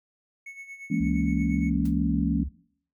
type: tone with tremolo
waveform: triangle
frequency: 2205 Hz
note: C#7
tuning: 10 cents flat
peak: -35 dBFS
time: 0.46-1.7 s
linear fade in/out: 5 ms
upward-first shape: sine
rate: 8.6 Hz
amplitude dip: 65%
type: chord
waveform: sine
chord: A# half-diminished seventh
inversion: second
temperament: just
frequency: 167.82 / 209.8 / 233.1 / 279.7 Hz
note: E3 / G#3 / A#3 / C#4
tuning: +31 / +18 / 0 / +16 cents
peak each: -28 dBFS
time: 0.9-2.44 s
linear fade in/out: 10 ms
type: tone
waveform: sine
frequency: 69.1 Hz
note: C#2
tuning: 5 cents flat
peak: -30 dBFS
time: 1-2.49 s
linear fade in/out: 10 ms
type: noise with exponential decay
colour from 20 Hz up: white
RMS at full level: -44 dBFS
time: 1.85-1.96 s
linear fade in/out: 5 ms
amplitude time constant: 23 ms
effects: noise-tail reverb RT60 0.6 s tail -21 dB re dry